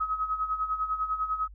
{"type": "tone with tremolo", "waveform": "sine", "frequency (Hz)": 1274, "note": "D#6", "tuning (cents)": 41, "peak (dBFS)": -24, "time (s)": [0, 1.48], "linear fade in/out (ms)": 10, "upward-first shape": "sine", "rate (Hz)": 10, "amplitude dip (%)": 70, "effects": ["added 50 Hz sine -45 dBFS peak until 1.54 s"]}